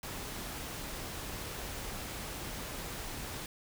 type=noise; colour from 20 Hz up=pink; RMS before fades=-41 dBFS; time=0.03-3.46 s; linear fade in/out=2 ms; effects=none